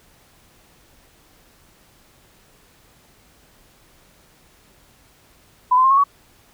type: tone with pitch steps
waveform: sine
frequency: 1000 / 1030.5 / 1061.9 / 1094.3 / 1127.7 Hz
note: B5 / C6 / C6 / C#6 / C#6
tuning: +21 / -27 / +25 / -23 / +29 cents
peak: -11 dBFS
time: 5.71-6.04 s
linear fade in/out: 10 ms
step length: 66 ms
effects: pink hiss -54 dBFS RMS until 6.53 s